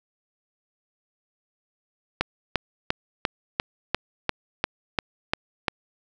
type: click train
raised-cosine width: 0.3 ms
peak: -5 dBFS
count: 11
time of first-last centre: 2.21-5.682 s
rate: 2.88 Hz
effects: none